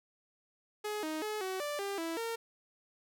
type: tone with pitch steps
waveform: sawtooth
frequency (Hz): 421.1 / 312.2 / 426.2 / 376.5 / 587 / 398 / 329.6 / 458.7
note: G#4 / D#4 / G#4 / F#4 / D5 / G4 / E4 / A#4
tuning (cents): +24 / +6 / +45 / +30 / -1 / +26 / 0 / -28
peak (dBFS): -31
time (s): 0.84-2.36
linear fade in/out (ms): 10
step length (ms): 190
effects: none